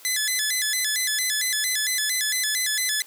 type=tone with vibrato; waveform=10% pulse; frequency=1864.7 Hz; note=A#6; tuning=in tune; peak=-13 dBFS; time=0.05-3.02 s; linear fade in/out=0 ms; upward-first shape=square; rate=4.4 Hz; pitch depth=140 cents each way; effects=white hiss -48 dBFS RMS until 3.06 s + high-pass 300 Hz 12 dB/octave